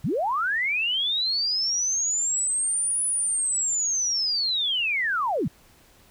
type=linear two-way sweep; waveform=sine; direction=up then down; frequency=105.3 to 9956 to 105.3 Hz; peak=-22 dBFS; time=0.04-5.48 s; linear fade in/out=5 ms; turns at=3.05 s; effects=pink hiss -56 dBFS RMS until 6.1 s